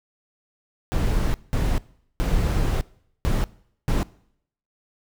brown noise bursts at uneven times, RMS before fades -21 dBFS, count 5, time 0.92-1.34 / 1.53-1.78 / 2.2-2.81 / 3.25-3.44 / 3.88-4.03 s, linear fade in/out 0 ms, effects noise-tail reverb RT60 0.7 s tail -22 dB re dry

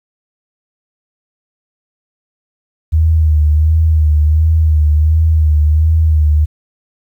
sine tone with vibrato, 77.8 Hz, D#2, in tune, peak -7 dBFS, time 2.92-6.46 s, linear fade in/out 20 ms, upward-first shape sine, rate 1.4 Hz, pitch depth 55 cents each way, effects 8-bit

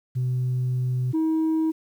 sine tone pair in turn, 126.5 / 318.8 Hz, B2 / D#4, +42 / +42 cents, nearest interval octave + major third, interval 1600 cents, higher second, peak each -20 / -17 dBFS, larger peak second, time 0.15-1.13 / 1.13-1.72 s, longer first, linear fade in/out 20 ms, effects tanh soft clip ceiling -19 dBFS + 9-bit

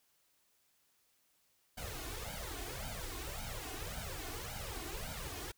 pink noise with flanger, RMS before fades -43 dBFS, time 1.77-5.52 s, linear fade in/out 10 ms, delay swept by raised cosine 1.3 to 2.8 ms, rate 1.8 Hz, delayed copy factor +1, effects white hiss -74 dBFS RMS until 5.57 s

